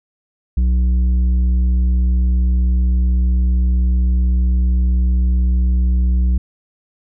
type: tone with tanh clipping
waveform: triangle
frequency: 61.74 Hz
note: B1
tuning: in tune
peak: -13 dBFS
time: 0.57-6.38 s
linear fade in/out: 5 ms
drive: 11 dB
effects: none